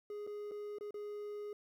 triangle tone with dropouts, 415.3 Hz, G#4, in tune, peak -39 dBFS, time 0.1-1.53 s, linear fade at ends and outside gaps 2 ms, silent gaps 0.267-0.273 / 0.512-0.517 / 0.785-0.809 / 0.908-0.942 s, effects 12-bit

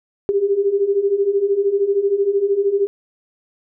sine beating tone pair, 390 / 403 Hz, G4 / G4, -9 / +48 cents, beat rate 13 Hz, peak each -20 / -16 dBFS, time 0.29-2.87 s, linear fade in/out 0 ms, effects none

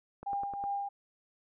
click train, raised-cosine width 1 ms, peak -30 dBFS, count 5, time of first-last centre 0.23-0.639 s, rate 9.78 Hz
sine tone with tremolo, 802 Hz, G5, 39 cents sharp, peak -30 dBFS, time 0.26-0.89 s, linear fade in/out 10 ms, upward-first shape triangle, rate 2.7 Hz, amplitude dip 55%
effects none

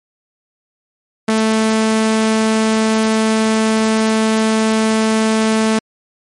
sawtooth tone, 220 Hz, A3, in tune, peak -8 dBFS, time 1.28-5.79 s, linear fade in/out 5 ms, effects MP3 48 kbps

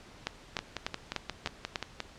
two click trains, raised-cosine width 0.2 ms, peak -16 / -13 dBFS, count 9 / 6, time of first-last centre 0.59-2.003 / 0.27-1.758 s, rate 5.66 / 3.36 Hz, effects pink hiss -53 dBFS RMS until 2.18 s + low-pass 6000 Hz 12 dB/octave

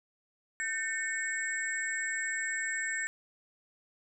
sine tone cluster, 1540 / 1804 / 2206 / 7660 Hz, G6 / A6 / C#7 / A#8, -31 / +43 / -9 / +46 cents, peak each -40 / -33 / -39 / -39 dBFS, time 0.6-3.07 s, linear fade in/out 0 ms, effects none

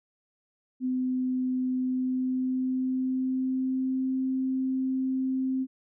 sine tone with pitch glide, 255.6 to 261.7 Hz, C4 to C4, -40 to 0 cents, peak -25 dBFS, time 0.8-5.67 s, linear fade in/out 50 ms, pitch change +40 cents, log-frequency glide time 1.76-4.21 s, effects none

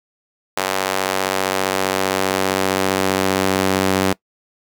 sawtooth tone with high-pass filter sweep, 95.2 Hz, F#2, 50 cents sharp, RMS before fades -19 dBFS, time 0.57-4.13 s, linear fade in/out 5 ms, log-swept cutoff 620 to 240 Hz, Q 0.84, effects noise-tail reverb RT60 0.1 s tail -23 dB re dry

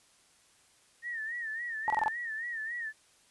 sine tone with vibrato, 1834 Hz, A#6, 29 cents flat, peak -34 dBFS, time 1.02-2.93 s, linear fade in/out 50 ms, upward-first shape sine, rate 3.6 Hz, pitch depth 95 cents each way
sine tone bursts, 865 Hz, A5, 30 cents flat, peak -24 dBFS, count 5, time 1.88-2.081 s, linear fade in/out 0 ms, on 21 ms, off 24 ms
effects white hiss -64 dBFS RMS until 3.3 s + resampled to 24000 Hz

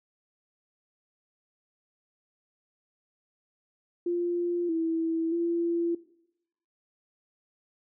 sine tone with pitch steps, 348.1 / 327.2 / 339.8 Hz, F4 / E4 / F4, -6 / -13 / -47 cents, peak -25 dBFS, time 4.06-5.95 s, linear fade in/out 5 ms, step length 630 ms, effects noise-tail reverb RT60 0.8 s tail -18 dB re dry

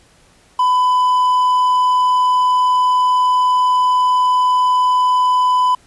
triangle tone with quantisation, 1002 Hz, B5, 25 cents sharp, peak -9 dBFS, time 0.59-5.75 s, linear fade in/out 5 ms, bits 6, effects pink hiss -51 dBFS RMS until 5.86 s + resampled to 24000 Hz

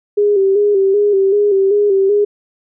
sine tone with vibrato, 400 Hz, G4, 35 cents sharp, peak -9 dBFS, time 0.17-2.25 s, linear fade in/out 10 ms, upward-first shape square, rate 2.6 Hz, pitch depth 52 cents each way, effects none

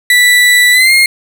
35% pulse tone with pitch glide, 1969 to 2135 Hz, B6 to C7, -6 to +34 cents, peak -3 dBFS, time 0.1-1.06 s, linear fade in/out 2 ms, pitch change +140 cents, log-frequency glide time 0.72-0.93 s, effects none

